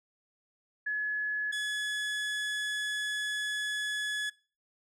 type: tone pair in turn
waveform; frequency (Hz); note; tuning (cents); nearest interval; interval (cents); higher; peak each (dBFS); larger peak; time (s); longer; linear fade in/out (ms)
sine / 30% pulse; 1700 / 1700; G#6 / G#6; +40 / +40; unison; 0; neither; -29 / -28; second; 0.86-1.52 / 1.52-4.3; second; 10
effects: noise-tail reverb RT60 0.4 s tail -24 dB re dry + low-pass 9000 Hz 12 dB/octave